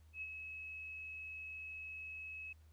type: tone with ADSR envelope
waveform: sine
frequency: 2574 Hz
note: E7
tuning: 42 cents flat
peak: -40 dBFS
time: 0.13-2.53 s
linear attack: 88 ms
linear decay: 44 ms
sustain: -5 dB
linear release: 6 ms
effects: added 78 Hz sine -60 dBFS peak until 2.72 s + pink hiss -75 dBFS RMS until 2.72 s